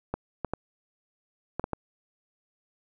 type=clicks; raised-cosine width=1 ms; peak=-15 dBFS; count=6; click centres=0.14 / 0.447 / 0.536 / 1.596 / 1.641 / 1.733 s; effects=none